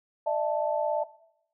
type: chord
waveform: sine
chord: D suspended second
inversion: none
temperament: equal with one note detuned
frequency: 601.4 / 659.3 / 880 Hz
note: D5 / E5 / A5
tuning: +41 / 0 / 0 cents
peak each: -28 / -28 / -30 dBFS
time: 0.26-1.04 s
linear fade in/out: 10 ms
effects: noise-tail reverb RT60 0.7 s tail -18 dB re dry